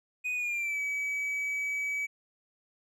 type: tone with pitch glide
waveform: triangle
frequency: 2488 to 2282 Hz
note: D#7 to C#7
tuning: -1 to +50 cents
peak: -28 dBFS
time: 0.24-2.07 s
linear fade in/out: 20 ms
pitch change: -149 cents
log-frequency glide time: 0.34-0.8 s
effects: none